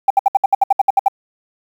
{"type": "tone bursts", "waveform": "sine", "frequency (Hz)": 787, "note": "G5", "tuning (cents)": 7, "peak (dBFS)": -6, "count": 12, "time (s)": [0.08, 1.083], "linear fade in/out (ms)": 5, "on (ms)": 24, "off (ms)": 65, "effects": ["tanh soft clip ceiling -2 dBFS", "7-bit"]}